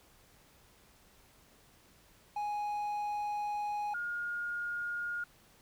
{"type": "tone pair in turn", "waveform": ["triangle", "sine"], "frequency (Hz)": [830.6, 1424.1], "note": ["G#5", "F6"], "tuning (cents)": [0, 33], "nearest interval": "major sixth", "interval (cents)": 933, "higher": "second", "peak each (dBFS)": [-31, -34], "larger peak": "first", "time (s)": [[2.36, 3.94], [3.94, 5.24]], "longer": "first", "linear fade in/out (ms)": 5, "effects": ["pink hiss -63 dBFS RMS until 5.61 s"]}